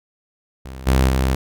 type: tone with level steps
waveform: sawtooth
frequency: 65.41 Hz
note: C2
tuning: in tune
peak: -28 / -9 / -12 dBFS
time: 0.65-1.35 s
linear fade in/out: 5 ms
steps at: 0.86 / 1.08 s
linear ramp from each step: 20 ms
effects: none